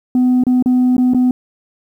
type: tone with dropouts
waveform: sine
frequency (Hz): 251.4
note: B3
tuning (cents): +31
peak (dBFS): -7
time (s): 0.15-1.31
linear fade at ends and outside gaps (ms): 2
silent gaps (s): 0.437-0.467 / 0.625-0.659 / 0.967-0.98 / 1.136-1.146
effects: tanh soft clip ceiling -8 dBFS + 8-bit